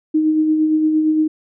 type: tone with tremolo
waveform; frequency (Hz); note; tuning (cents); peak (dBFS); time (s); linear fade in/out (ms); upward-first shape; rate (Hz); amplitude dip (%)
sine; 311.1; D#4; 0; -11; 0.14-1.28; 10; sine; 8.7; 35
effects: none